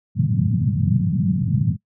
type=band-pass noise; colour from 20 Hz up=pink; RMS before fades=-19 dBFS; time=0.15-1.77 s; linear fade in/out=50 ms; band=100 to 200 Hz; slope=48 dB/octave; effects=noise-tail reverb RT60 0.1 s tail -21 dB re dry